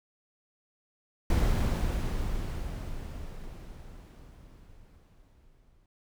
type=noise with exponential decay; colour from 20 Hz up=brown; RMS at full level=-23 dBFS; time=1.3-5.86 s; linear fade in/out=2 ms; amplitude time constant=990 ms; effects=none